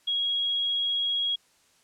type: tone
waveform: sine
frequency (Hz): 3305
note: G#7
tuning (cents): -9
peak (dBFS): -24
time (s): 0.07-1.36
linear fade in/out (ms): 10
effects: white hiss -63 dBFS RMS until 1.83 s + low-pass 9000 Hz 12 dB/octave